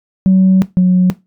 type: tone pair in turn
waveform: sine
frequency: 188.4 / 182.51 Hz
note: F#3 / F#3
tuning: +32 / -23 cents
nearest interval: minor second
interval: 55 cents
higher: first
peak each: -4 dBFS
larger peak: neither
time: 0.26-0.62 / 0.77-1.1 s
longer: first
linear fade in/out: 0 ms
effects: noise-tail reverb RT60 0.2 s tail -17 dB re dry + tanh soft clip ceiling -3 dBFS